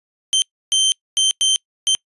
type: tone bursts at uneven times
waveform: sawtooth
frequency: 3119 Hz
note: G7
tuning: 9 cents flat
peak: -10 dBFS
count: 5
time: 0.33-0.42 / 0.72-0.92 / 1.17-1.31 / 1.41-1.56 / 1.87-1.95 s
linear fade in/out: 0 ms
effects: noise-tail reverb RT60 0.1 s tail -26 dB re dry + resampled to 24000 Hz